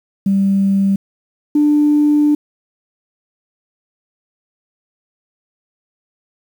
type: tone pair in turn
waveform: sine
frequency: 196 / 296.3 Hz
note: G3 / D4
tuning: 0 / +15 cents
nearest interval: perfect fifth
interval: 715 cents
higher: second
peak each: -10 / -8 dBFS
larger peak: second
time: 0.26-0.96 / 1.55-2.35 s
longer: second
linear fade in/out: 5 ms
effects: tanh soft clip ceiling -5 dBFS + 7-bit